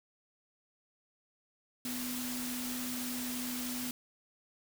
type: tone in noise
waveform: sine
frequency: 248.2 Hz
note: B3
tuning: 9 cents sharp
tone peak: -38 dBFS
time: 1.85-3.91 s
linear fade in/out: 2 ms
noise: white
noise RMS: -40 dBFS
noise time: 1.85-3.91 s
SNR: -1 dB
effects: none